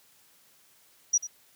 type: tone with echo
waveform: sine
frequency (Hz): 5800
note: F#8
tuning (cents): -35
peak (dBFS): -19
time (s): 1.13-1.18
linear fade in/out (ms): 10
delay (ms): 93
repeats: 1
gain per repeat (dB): -14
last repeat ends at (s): 1.273
effects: white hiss -61 dBFS RMS until 1.55 s + high-pass 80 Hz 12 dB/octave